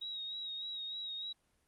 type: tone with vibrato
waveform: sine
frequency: 3801 Hz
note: A#7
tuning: 33 cents sharp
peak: -39 dBFS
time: 0.01-1.33 s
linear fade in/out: 10 ms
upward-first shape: sine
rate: 3.3 Hz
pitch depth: 37 cents each way
effects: pink hiss -75 dBFS RMS until 1.67 s + Opus 32 kbps